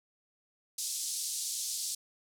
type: band-pass noise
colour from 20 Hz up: white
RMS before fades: -36 dBFS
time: 0.78-1.95 s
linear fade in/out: 5 ms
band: 4300 to 9900 Hz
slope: 24 dB/octave
effects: none